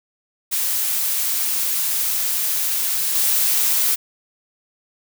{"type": "noise with level steps", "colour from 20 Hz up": "blue", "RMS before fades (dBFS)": [-21, -18], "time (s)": [0.51, 3.96], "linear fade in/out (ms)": 20, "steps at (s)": 3.15, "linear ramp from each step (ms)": 5, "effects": []}